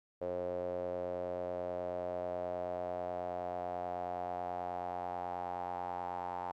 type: tone with band-pass filter sweep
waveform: sawtooth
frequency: 89.3 Hz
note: F2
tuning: 39 cents sharp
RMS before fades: -39 dBFS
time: 0.21-6.52 s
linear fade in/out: 10 ms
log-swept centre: 530 to 850 Hz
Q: 6.5
effects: none